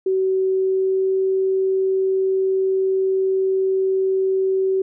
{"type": "tone with pitch glide", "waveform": "sine", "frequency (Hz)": [379, 381.4], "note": ["F#4", "G4"], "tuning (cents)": [42, -47], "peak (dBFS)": -16, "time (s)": [0.06, 4.82], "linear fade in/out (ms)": 5, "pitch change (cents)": 11, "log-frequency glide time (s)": [0.49, 1.15], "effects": []}